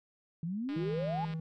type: exponential sweep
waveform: sine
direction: up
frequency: 157.1 to 880 Hz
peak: -33 dBFS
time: 0.43-1.25 s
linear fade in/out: 2 ms
type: click train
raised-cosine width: 0.3 ms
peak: -33 dBFS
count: 133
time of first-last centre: 0.69-1.337 s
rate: 204 Hz
type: tone with tremolo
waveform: triangle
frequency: 161.1 Hz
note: E3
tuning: 39 cents flat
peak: -31 dBFS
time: 0.76-1.4 s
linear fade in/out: 5 ms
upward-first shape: sine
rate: 19 Hz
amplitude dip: 25%
effects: none